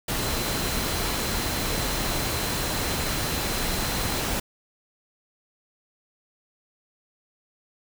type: tone in noise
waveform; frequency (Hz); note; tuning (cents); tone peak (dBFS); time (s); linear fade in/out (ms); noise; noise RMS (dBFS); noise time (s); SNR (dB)
sine; 4077; C8; -46; -37; 0.18-4.21; 5; pink; -27; 0.08-4.4; -13
effects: none